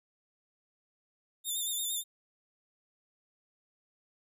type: tone with vibrato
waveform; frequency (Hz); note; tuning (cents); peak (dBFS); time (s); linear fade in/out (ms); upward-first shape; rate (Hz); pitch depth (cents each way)
10% pulse; 3600; A7; +39; -25; 1.44-2.04; 50; sine; 8.7; 51
effects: none